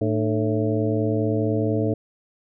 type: harmonic tone with a mistuned harmonic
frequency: 110 Hz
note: A2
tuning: in tune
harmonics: 1 / 2 / 3 / 4 / 5 / 6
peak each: -24 / -28 / -25 / -26 / -30 / -31 dBFS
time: 0.01-1.94 s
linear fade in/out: 5 ms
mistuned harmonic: 3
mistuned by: -140 cents
effects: none